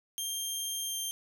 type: tone with pitch glide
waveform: 15% pulse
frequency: 3187 to 3169 Hz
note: G7 to G7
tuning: +28 to +18 cents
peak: -26 dBFS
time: 0.18-1.11 s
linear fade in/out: 0 ms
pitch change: -10 cents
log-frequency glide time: 0.84-0.97 s
effects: none